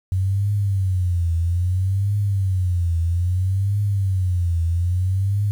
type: tone with vibrato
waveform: sine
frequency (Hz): 92.5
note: F#2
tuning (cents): 0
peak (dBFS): -17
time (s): 0.12-5.51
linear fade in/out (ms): 0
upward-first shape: triangle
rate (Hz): 0.61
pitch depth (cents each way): 190
effects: 8-bit